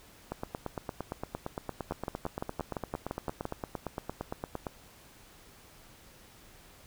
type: two click trains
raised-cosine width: 1 ms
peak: -20 / -19 dBFS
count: 39 / 10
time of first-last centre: 0.32-4.668 / 1.91-3.454 s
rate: 8.74 / 5.83 Hz
effects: pink hiss -56 dBFS RMS until 6.86 s